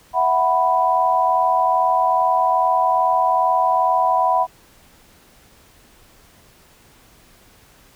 sine chord, E suspended second, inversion none, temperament just, 659.3 / 741.7 / 988.9 Hz, E5 / F#5 / B5, 0 / +4 / +2 cents, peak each -22 / -18 / -17 dBFS, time 0.13-4.47 s, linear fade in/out 50 ms, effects pink hiss -51 dBFS RMS until 7.95 s

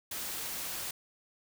white noise, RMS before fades -38 dBFS, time 0.11-0.91 s, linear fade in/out 5 ms, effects none

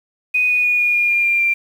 sine tone with pitch steps, 2489 / 2472 / 2455 / 2438 / 2421 / 2404 / 2388 / 2371 Hz, D#7 / D#7 / D#7 / D#7 / D#7 / D7 / D7 / D7, 0 / -12 / -24 / -36 / -48 / +40 / +28 / +16 cents, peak -13 dBFS, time 0.34-1.54 s, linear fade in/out 10 ms, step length 150 ms, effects 7-bit

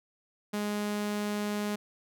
sawtooth tone, 207.7 Hz, G#3, in tune, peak -26 dBFS, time 0.53-1.76 s, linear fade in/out 10 ms, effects none

